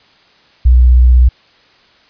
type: tone with vibrato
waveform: sine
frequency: 61.74 Hz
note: B1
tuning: in tune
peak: -3 dBFS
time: 0.65-1.29 s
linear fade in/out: 10 ms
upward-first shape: sine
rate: 16 Hz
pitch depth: 24 cents each way
effects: white hiss -48 dBFS RMS until 2.09 s + resampled to 11025 Hz